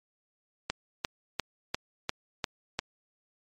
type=click train; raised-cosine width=0.2 ms; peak=-11 dBFS; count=7; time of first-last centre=0.7-2.791 s; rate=2.87 Hz; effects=MP3 64 kbps